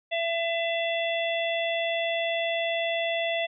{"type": "harmonic tone with a mistuned harmonic", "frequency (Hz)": 670, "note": "E5", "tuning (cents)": 28, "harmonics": [1, 3, 4, 5], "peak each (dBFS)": [-27, -32, -33, -34], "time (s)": [0.11, 3.47], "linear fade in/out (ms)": 20, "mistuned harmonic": 5, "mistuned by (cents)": 42, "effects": []}